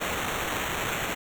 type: noise with sample-and-hold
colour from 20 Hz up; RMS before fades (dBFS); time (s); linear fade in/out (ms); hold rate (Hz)
white; -30; 0-1.15; 20; 4900
effects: none